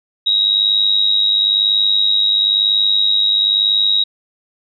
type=tone with amplitude modulation; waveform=sine; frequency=3808 Hz; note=A#7; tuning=36 cents sharp; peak=-8 dBFS; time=0.26-4.04 s; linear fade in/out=10 ms; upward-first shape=sine; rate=101 Hz; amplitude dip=70%; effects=none